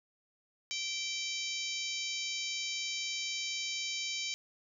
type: harmonic tone with a mistuned harmonic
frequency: 776 Hz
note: G5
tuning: 18 cents flat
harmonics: 3 / 4 / 5 / 6 / 7 / 8 / 9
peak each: -40 / -41 / -42 / -43 / -43 / -44 / -45 dBFS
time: 0.71-4.34 s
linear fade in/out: 0 ms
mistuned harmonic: 9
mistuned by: -39 cents
effects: none